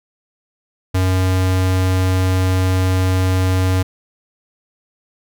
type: tone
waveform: square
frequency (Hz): 93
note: F#2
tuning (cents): +9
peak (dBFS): -14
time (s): 0.94-3.83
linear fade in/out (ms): 10
effects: none